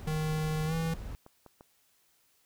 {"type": "noise", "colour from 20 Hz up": "brown", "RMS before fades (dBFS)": -41, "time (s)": [0, 1.15], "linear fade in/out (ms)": 0}
{"type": "tone with pitch glide", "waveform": "square", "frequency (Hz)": [155.56, 163.39], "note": ["D#3", "E3"], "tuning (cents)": [0, -15], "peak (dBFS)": -30, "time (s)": [0.07, 0.94], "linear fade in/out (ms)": 5, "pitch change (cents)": 85, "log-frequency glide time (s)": [0.66, 0.74]}
{"type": "clicks", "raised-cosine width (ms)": 1, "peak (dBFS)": -36, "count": 3, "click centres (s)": [1.264, 1.463, 1.609]}
{"effects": ["white hiss -69 dBFS RMS until 2.45 s"]}